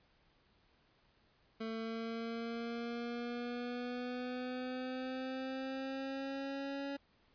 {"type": "exponential sweep", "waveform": "25% pulse", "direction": "up", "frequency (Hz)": [223, 280], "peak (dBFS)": -35, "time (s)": [1.6, 6.97], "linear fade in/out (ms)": 10, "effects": ["pink hiss -71 dBFS RMS until 7.34 s", "resampled to 11025 Hz"]}